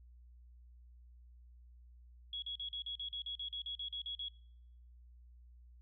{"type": "tone bursts", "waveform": "sine", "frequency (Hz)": 3340, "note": "G#7", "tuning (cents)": 9, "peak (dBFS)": -39, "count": 15, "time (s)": [2.33, 4.284], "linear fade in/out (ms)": 2, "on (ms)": 92, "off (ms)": 41, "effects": ["noise-tail reverb RT60 0.8 s tail -23 dB re dry", "added 60 Hz sine -56 dBFS peak until 5.81 s"]}